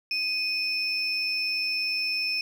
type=tone pair together; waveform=sine; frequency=2500 / 5297 Hz; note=D#7 / E8; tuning=+8 / +8 cents; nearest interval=octave + minor second; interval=1300 cents; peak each=-27 / -27 dBFS; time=0.11-2.41 s; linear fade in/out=2 ms; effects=tanh soft clip ceiling -19 dBFS + 9-bit